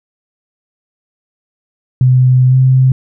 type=tone with pitch glide; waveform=sine; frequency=127.7 to 130.31 Hz; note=C3 to C3; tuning=-42 to -7 cents; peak=-5 dBFS; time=2.01-2.92 s; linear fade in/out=2 ms; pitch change=+35 cents; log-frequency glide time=2.49-2.55 s; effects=none